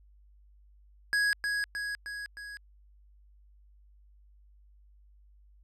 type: tone with echo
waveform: square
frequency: 1661.2 Hz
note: G#6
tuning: in tune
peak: -25 dBFS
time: 1.13-1.33 s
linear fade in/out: 0 ms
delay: 310 ms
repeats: 4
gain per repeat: -4 dB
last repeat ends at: 2.57 s
effects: added 50 Hz sine -56 dBFS peak until 5.63 s + low-pass 8000 Hz 12 dB/octave